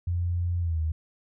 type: tone with pitch glide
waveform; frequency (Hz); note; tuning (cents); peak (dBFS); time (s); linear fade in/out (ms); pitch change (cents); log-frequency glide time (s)
sine; 87.31 to 79.14; F2 to D#2; 0 to +30; -24; 0.07-0.92; 5; -170; 0.6-0.8
effects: none